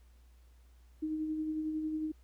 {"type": "tone with tremolo", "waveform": "sine", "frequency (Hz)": 311.1, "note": "D#4", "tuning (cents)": 0, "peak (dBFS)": -31, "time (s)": [1.02, 2.12], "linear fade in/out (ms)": 10, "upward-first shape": "sine", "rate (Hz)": 11, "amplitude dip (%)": 35, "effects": ["added 60 Hz sine -57 dBFS peak until 2.23 s", "pink hiss -72 dBFS RMS until 2.23 s"]}